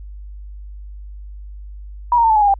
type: tone with pitch steps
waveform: sine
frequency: 963 / 931.8 / 901.6 / 872.4 / 844.2 / 816.8 / 790.4 Hz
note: B5 / A#5 / A5 / A5 / G#5 / G#5 / G5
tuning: -44 / -1 / +42 / -15 / +28 / -29 / +14 cents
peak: -10 dBFS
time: 2.12-2.54 s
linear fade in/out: 2 ms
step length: 60 ms
effects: added 50 Hz sine -31 dBFS peak until 2.59 s